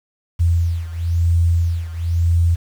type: beating tone pair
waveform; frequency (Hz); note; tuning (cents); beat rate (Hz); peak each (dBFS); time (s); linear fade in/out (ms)
sine; 84.4 / 85.39; E2 / F2; +41 / -38; 0.99; -16 / -19; 0.39-2.56; 20
effects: 7-bit